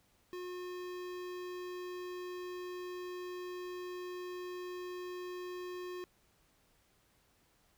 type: tone with notch filter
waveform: square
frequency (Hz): 360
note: F#4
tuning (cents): -47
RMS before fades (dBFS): -43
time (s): 0.33-6.04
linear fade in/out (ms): 0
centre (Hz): 9300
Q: 0.72
effects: pink hiss -71 dBFS RMS until 7.77 s